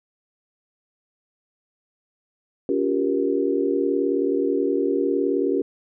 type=chord; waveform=sine; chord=G half-diminished seventh; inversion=second; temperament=just; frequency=282.2 / 352.8 / 392 / 470.4 Hz; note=Db4 / F4 / G4 / Bb4; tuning=+31 / +18 / 0 / +16 cents; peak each=-24 / -26 / -23 / -26 dBFS; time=2.69-5.62 s; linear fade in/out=2 ms; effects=none